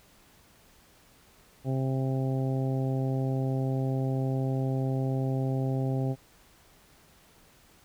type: harmonic tone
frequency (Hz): 132.4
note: C3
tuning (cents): +21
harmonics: 1 / 2 / 3 / 4 / 5 / 6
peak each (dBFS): -27 / -33 / -37 / -39 / -41 / -43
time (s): 1.64-6.16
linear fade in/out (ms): 50
effects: pink hiss -59 dBFS RMS until 7.84 s